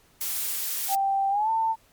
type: noise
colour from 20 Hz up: blue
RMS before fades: -29 dBFS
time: 0.21-0.95 s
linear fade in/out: 0 ms
type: tone with pitch glide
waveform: sine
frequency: 784 to 895.4 Hz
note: G5 to A5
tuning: 0 to +30 cents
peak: -21 dBFS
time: 0.88-1.76 s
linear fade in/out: 50 ms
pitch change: +230 cents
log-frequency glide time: 1.3-1.5 s
effects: pink hiss -60 dBFS RMS until 1.92 s + MP3 96 kbps